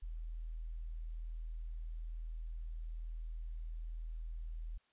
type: tone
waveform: sine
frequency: 40.56 Hz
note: E1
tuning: 27 cents flat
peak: -40 dBFS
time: 0.02-4.78 s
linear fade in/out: 10 ms
effects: white hiss -75 dBFS RMS until 4.92 s + resampled to 8000 Hz